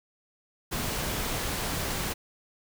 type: noise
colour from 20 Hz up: pink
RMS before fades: -31 dBFS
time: 0.71-2.14 s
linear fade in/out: 20 ms
effects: none